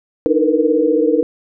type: tone cluster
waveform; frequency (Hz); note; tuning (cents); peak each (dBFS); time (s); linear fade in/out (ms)
sine; 299.7 / 320.1 / 454 / 471.2 / 489.2; D4 / D#4 / A#4 / A#4 / B4; +35 / +49 / -46 / +19 / -16; -18; 0.26-1.23; 0
effects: none